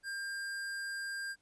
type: tone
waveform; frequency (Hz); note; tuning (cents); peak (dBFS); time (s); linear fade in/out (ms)
square; 1599; G6; +34; -38; 0.03-1.36; 50
effects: pink hiss -75 dBFS RMS until 1.41 s + resampled to 24000 Hz